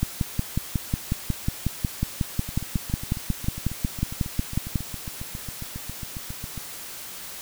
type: two click trains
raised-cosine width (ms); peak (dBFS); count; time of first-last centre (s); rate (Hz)
5; -10 / -21; 27 / 31; 0.03-4.757 / 2.49-6.577; 5.5 / 7.34
effects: white hiss -38 dBFS RMS until 7.41 s